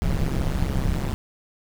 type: noise with amplitude modulation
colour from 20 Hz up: brown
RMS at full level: -19 dBFS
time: 0.02-1.14 s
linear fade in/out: 0 ms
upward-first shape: sine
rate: 136 Hz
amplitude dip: 100%
effects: none